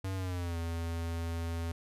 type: tone with pitch glide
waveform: square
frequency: 95.4 to 83.53 Hz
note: G2 to E2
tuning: -47 to +23 cents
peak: -34 dBFS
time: 0.04-1.72 s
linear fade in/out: 5 ms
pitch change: -230 cents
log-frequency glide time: 0.15-0.57 s
effects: resampled to 32000 Hz